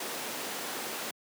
pink high-pass noise, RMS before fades -37 dBFS, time 0-1.11 s, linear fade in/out 5 ms, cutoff 280 Hz, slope 12 dB/octave, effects high-pass 150 Hz 12 dB/octave

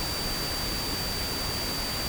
sine tone in noise, 4647 Hz, D8, 19 cents flat, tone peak -32 dBFS, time 0-2.08 s, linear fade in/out 0 ms, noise pink, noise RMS -32 dBFS, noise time 0-2.08 s, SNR -3 dB, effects none

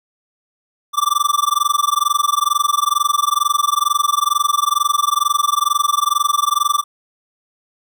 square tone with amplitude modulation, 1174 Hz, D6, 1 cent flat, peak -11 dBFS, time 0.93-6.84 s, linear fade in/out 50 ms, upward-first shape sine, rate 22.2 Hz, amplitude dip 100%, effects none

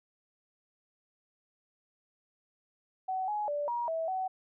sine tone with pitch steps, 753 / 839 / 584 / 952 / 651 / 753 Hz, F#5 / G#5 / D5 / A#5 / E5 / F#5, +30 / +17 / -10 / +36 / -22 / +30 cents, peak -30 dBFS, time 3.08-4.28 s, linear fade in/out 10 ms, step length 200 ms, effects none

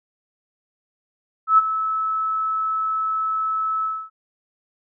sine tone with ADSR envelope, 1302 Hz, E6, 22 cents flat, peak -8 dBFS, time 1.47-4.1 s, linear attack 110 ms, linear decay 25 ms, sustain -12 dB, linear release 260 ms, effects none

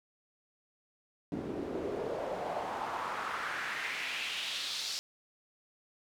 pink noise with band-pass filter sweep, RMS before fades -37 dBFS, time 1.32-4.99 s, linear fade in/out 0 ms, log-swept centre 270 to 4900 Hz, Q 2.5, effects none

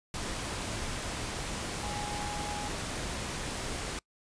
sine tone in noise, 828 Hz, G#5, 5 cents flat, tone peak -38 dBFS, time 1.83-2.68 s, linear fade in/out 2 ms, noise pink, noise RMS -36 dBFS, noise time 0.14-3.99 s, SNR -5 dB, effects noise-tail reverb RT60 0.1 s tail -25 dB re dry + resampled to 22050 Hz

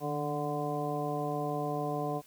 harmonic tone with a mistuned harmonic, 146.83 Hz, D3, in tune, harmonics 1 / 2 / 3 / 4 / 5 / 7, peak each -37 / -38 / -37 / -39 / -36 / -41 dBFS, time 0-2.22 s, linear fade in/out 50 ms, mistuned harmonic 1, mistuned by +53 cents, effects white hiss -59 dBFS RMS until 2.26 s

